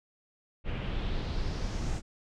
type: noise with low-pass filter sweep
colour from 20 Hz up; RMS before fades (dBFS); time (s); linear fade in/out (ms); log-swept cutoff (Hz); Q
brown; -32; 0.64-2.02; 50; 2600 to 7400; 2.6
effects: none